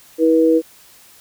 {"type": "tone pair together", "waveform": "sine", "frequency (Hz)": [323.3, 484.1], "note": ["E4", "B4"], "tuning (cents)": [-34, -35], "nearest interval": "perfect fifth", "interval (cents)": 699, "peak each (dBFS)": -13, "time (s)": [0.18, 0.62], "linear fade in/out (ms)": 50, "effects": ["white hiss -47 dBFS RMS until 1.2 s"]}